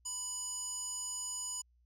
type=tone with band-pass filter; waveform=square; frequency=990 Hz; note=B5; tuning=4 cents sharp; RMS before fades=-40 dBFS; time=0.05-1.62 s; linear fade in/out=10 ms; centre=7500 Hz; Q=9.2; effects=added 60 Hz sine -66 dBFS peak until 1.85 s